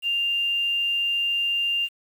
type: tone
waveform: sine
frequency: 2794 Hz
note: F7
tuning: in tune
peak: -21 dBFS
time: 0.02-1.89 s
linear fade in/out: 50 ms
effects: 8-bit